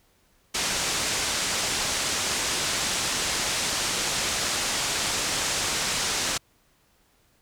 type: low-pass noise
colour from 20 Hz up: white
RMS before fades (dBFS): -27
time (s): 0.54-6.38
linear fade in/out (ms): 10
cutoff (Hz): 8000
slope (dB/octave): 24
effects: pink hiss -64 dBFS RMS until 7.41 s